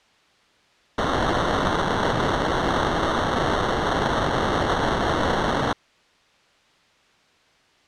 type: noise with sample-and-hold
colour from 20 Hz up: white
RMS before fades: -22 dBFS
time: 0.98-5.73 s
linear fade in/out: 5 ms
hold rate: 2450 Hz
effects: white hiss -58 dBFS RMS until 7.87 s + low-pass 4000 Hz 12 dB/octave